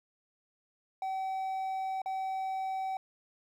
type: tone with dropouts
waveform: triangle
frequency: 764 Hz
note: G5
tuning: 45 cents flat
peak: -30 dBFS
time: 1.02-2.97 s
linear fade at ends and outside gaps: 2 ms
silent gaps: 2.018-2.059 s
effects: 12-bit